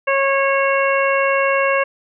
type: harmonic tone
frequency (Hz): 548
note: C#5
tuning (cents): -20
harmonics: 1 / 2 / 3 / 4 / 5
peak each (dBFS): -17 / -20 / -22 / -23 / -24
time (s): 0.07-1.84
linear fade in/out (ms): 10
effects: none